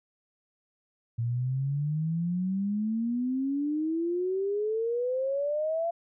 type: exponential sweep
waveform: sine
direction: up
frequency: 114.7 to 685 Hz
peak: -26 dBFS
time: 1.18-5.91 s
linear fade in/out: 10 ms
effects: none